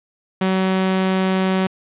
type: tone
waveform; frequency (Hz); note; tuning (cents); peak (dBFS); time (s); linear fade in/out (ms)
sawtooth; 188.6; F#3; +33; -12; 0.41-1.67; 5
effects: resampled to 8000 Hz + 7-bit